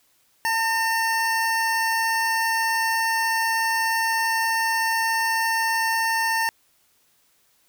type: tone pair together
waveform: square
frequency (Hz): 901 / 1817.7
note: A5 / A#6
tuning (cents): +41 / -44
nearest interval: octave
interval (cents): 1215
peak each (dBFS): -24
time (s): 0.45-6.49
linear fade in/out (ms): 0
effects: white hiss -63 dBFS RMS until 7.68 s